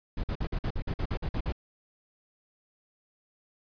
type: noise bursts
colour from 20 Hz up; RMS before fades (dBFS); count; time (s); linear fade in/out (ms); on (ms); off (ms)
brown; -30; 12; 0.17-1.524; 5; 67; 50
effects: resampled to 11025 Hz